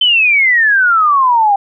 sine exponential sweep, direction down, 3100 to 784 Hz, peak -7 dBFS, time 0.01-1.56 s, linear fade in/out 5 ms, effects none

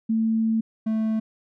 sine / triangle tone pair in turn, 223.2 / 220 Hz, A3 / A3, +25 / 0 cents, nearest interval unison, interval 25 cents, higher first, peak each -19 dBFS, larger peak neither, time 0.09-0.61 / 0.86-1.2 s, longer first, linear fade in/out 10 ms, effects none

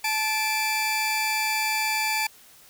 sawtooth tone pair together, 868.8 / 2349 Hz, A5 / D7, -22 / 0 cents, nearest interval octave + perfect fourth, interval 1722 cents, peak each -23 / -22 dBFS, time 0.04-2.27 s, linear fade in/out 5 ms, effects white hiss -52 dBFS RMS until 2.69 s

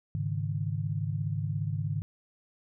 sine chord, Ab suspended fourth, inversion none, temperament equal, 103.83 / 138.59 / 155.56 Hz, Ab2 / Db3 / Eb3, 0 / 0 / 0 cents, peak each -32 / -34 / -33 dBFS, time 0.15-2.02 s, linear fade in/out 0 ms, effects none

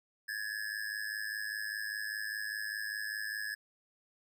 square tone with amplitude modulation, 1697 Hz, G#6, 37 cents sharp, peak -33 dBFS, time 0.28-3.55 s, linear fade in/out 10 ms, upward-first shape sine, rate 105 Hz, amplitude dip 85%, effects none

